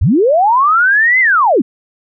sine linear two-way sweep, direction up then down, 56.8 to 2093 to 196.4 Hz, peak -7 dBFS, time 0.01-1.62 s, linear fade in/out 10 ms, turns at 1.2 s, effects none

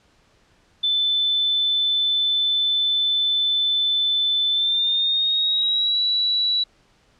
sine tone with pitch glide, 3520 to 3928 Hz, A7 to B7, 0 to -10 cents, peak -17 dBFS, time 0.83-6.64 s, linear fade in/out 10 ms, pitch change +190 cents, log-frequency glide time 4.51-6.01 s, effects pink hiss -59 dBFS RMS until 7.19 s + low-pass 6000 Hz 12 dB/octave

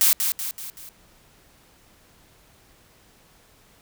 blue noise with echo, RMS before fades -17 dBFS, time 0.01-0.13 s, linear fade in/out 0 ms, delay 190 ms, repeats 4, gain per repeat -6 dB, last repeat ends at 0.89 s, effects pink hiss -56 dBFS RMS until 3.81 s

